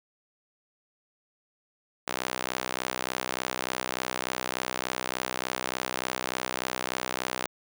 sawtooth tone with high-pass filter, 63.4 Hz, B1, 46 cents sharp, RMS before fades -33 dBFS, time 2.07-7.47 s, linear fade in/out 10 ms, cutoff 550 Hz, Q 0.53, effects none

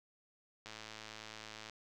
click train, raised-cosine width 0.2 ms, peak -30 dBFS, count 114, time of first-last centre 0.66-1.697 s, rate 109 Hz, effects none

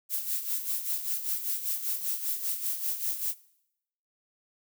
violet noise with tremolo, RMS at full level -29 dBFS, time 0.09-3.35 s, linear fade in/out 50 ms, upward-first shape sine, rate 5.1 Hz, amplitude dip 65%, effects noise-tail reverb RT60 0.8 s tail -21 dB re dry

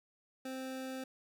25% pulse tone, 261.6 Hz, C4, in tune, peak -36 dBFS, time 0.45-1.04 s, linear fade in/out 5 ms, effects none

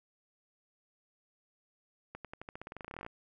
accelerating click train, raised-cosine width 0.5 ms, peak -28 dBFS, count 21, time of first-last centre 2.15-3.064 s, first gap 97 ms, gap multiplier 0.91, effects none

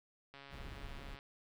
click train, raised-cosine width 0.3 ms, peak -37 dBFS, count 119, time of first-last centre 0.34-1.189 s, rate 139 Hz
brown noise, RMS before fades -48 dBFS, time 0.49-1.18 s, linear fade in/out 50 ms
effects none

